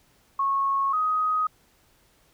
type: tone pair in turn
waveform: sine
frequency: 1097 / 1254.6 Hz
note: C#6 / D#6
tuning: -18 / +14 cents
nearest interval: major second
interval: 232 cents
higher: second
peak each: -21 dBFS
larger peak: neither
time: 0.39-0.93 / 0.93-1.47 s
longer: neither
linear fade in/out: 5 ms
effects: pink hiss -62 dBFS RMS until 2.33 s